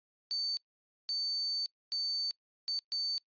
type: tone bursts at uneven times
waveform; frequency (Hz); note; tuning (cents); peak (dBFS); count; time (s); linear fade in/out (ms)
sine; 4540; C#8; +41; -31; 5; 0.31-0.57 / 1.09-1.66 / 1.92-2.31 / 2.68-2.79 / 2.92-3.18; 0
effects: noise-tail reverb RT60 0.1 s tail -24 dB re dry + resampled to 11025 Hz